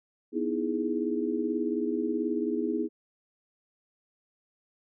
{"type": "chord", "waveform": "sine", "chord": "E major seventh", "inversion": "second", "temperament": "equal", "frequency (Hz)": [246.9, 311.1, 329.6, 415.3], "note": ["B3", "D#4", "E4", "G#4"], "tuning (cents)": [0, 0, 0, 0], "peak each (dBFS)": -32, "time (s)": [0.32, 2.89], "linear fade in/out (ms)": 50, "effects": []}